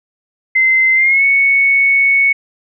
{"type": "tone with pitch glide", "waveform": "sine", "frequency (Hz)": [2068, 2216], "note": ["C7", "C#7"], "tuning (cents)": [-21, -1], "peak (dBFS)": -8, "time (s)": [0.55, 2.33], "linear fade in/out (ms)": 10, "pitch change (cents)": 120, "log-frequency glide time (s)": [0.95, 1.24], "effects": []}